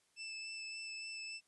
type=tone with vibrato; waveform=25% pulse; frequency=2637 Hz; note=E7; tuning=in tune; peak=-40 dBFS; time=0.16-1.41 s; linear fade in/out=50 ms; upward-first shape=sine; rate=3.5 Hz; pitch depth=10 cents each way; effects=white hiss -75 dBFS RMS until 1.47 s + resampled to 24000 Hz